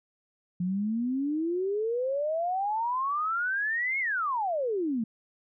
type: exponential two-way sweep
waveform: sine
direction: up then down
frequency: 174.61 to 2200 to 213.1 Hz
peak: -26 dBFS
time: 0.6-5.04 s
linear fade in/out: 5 ms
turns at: 3.99 s
effects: none